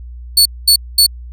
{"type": "tone bursts", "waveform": "sawtooth", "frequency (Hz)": 4435, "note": "C#8", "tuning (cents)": 0, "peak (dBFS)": -3, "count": 3, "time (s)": [0.37, 1.065], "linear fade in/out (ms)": 5, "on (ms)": 85, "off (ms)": 220, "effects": ["added 60 Hz sine -28 dBFS peak until 1.32 s"]}